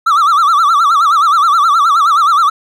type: tone with vibrato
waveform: triangle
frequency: 1244.5 Hz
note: D#6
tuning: in tune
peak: -5 dBFS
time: 0.06-2.5 s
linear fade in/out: 10 ms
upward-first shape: sine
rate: 9.5 Hz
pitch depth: 170 cents each way
effects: none